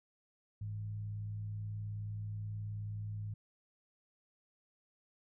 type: tone with frequency modulation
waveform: sine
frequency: 104.5 Hz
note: G#2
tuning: 11 cents sharp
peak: -38 dBFS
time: 0.61-3.34 s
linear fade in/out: 5 ms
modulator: 58.8 Hz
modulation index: 0.32
effects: none